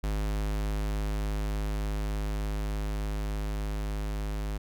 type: tone with level ramp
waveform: square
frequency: 51.7 Hz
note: G#1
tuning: 7 cents flat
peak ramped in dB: -28 to -31 dBFS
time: 0.03-4.58 s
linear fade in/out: 10 ms
effects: none